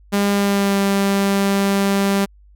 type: tone with pitch glide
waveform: sawtooth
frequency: 201.4 to 197.83 Hz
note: G3 to G3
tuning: +47 to +16 cents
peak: -11 dBFS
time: 0.12-2.26 s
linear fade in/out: 20 ms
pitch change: -31 cents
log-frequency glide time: 0.31-0.78 s
effects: added 50 Hz sine -45 dBFS peak until 2.55 s